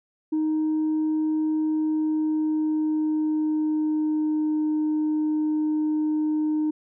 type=tone with pitch glide; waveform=sine; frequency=311.1 to 306.8 Hz; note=D#4 to D#4; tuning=0 to -24 cents; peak=-19 dBFS; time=0.32-6.71 s; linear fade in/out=10 ms; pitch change=-24 cents; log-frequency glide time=1.62-4.65 s; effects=tanh soft clip ceiling -19 dBFS